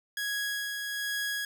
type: tone with tremolo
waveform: sawtooth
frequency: 1661 Hz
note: G#6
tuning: in tune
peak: -26 dBFS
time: 0.17-1.45 s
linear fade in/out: 2 ms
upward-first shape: sine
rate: 1.2 Hz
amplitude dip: 35%
effects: none